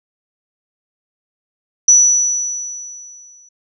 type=tone with exponential decay; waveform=sine; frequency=5920 Hz; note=F#8; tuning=in tune; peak=-4 dBFS; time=1.88-3.49 s; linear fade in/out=5 ms; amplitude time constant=350 ms; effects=none